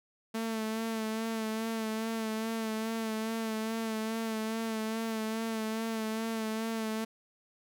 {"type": "tone with vibrato", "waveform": "sawtooth", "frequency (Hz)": 222.3, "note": "A3", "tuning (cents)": 18, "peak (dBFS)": -28, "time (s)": [0.34, 7.05], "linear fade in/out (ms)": 10, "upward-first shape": "sine", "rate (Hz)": 2.4, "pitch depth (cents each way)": 32, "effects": []}